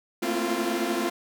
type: tone cluster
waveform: sawtooth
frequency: 221.8 / 231.8 / 262.3 / 337.2 / 350.3 Hz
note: A3 / A#3 / C4 / E4 / F4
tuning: +14 / -10 / +4 / +39 / +5 cents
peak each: -30 / -30 / -28 / -27 / -25 dBFS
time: 0.22-1.1 s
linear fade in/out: 10 ms
effects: none